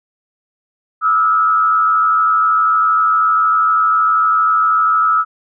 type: tone with frequency modulation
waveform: sine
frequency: 1298 Hz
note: E6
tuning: 27 cents flat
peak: -10 dBFS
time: 1.01-5.25 s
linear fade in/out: 50 ms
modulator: 91.3 Hz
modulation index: 0.68
effects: none